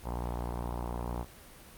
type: tone with low-pass filter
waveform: sawtooth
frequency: 59.7 Hz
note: A#1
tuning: 42 cents sharp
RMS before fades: -35 dBFS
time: 0.03-1.26 s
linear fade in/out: 50 ms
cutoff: 920 Hz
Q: 3.6
effects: pink hiss -52 dBFS RMS until 1.77 s + Opus 32 kbps